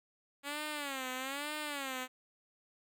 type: tone with vibrato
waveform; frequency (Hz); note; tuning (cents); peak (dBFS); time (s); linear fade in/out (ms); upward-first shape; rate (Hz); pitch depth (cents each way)
5% pulse; 278.3; C#4; +7; -26; 0.43-2.08; 50; sine; 1.1; 150
effects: none